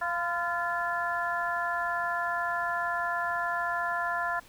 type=harmonic tone with a mistuned harmonic; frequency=346.6 Hz; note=F4; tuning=13 cents flat; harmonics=2 / 3 / 4 / 5; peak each=-33 / -33 / -33 / -33 dBFS; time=0.01-4.4 s; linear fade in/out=10 ms; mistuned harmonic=3; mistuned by=-32 cents; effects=pink hiss -55 dBFS RMS until 4.48 s